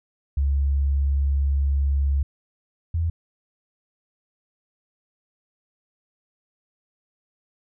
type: tone pair in turn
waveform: sine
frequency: 69.6 / 82.77 Hz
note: C#2 / E2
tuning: +8 / +8 cents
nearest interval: minor third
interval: 300 cents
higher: second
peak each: -18 / -20 dBFS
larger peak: first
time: 0.37-2.23 / 2.94-3.1 s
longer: first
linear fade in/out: 5 ms
effects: none